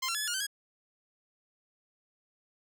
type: tone with pitch steps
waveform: 10% pulse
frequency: 1047 / 1361 / 1705 / 1718 / 1426 / 1538 / 1654 Hz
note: C6 / F6 / G#6 / A6 / F6 / G6 / G#6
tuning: +1 / -45 / +45 / -42 / +36 / -33 / -8 cents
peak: -22 dBFS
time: 0.02-0.468 s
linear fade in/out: 10 ms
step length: 64 ms
effects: none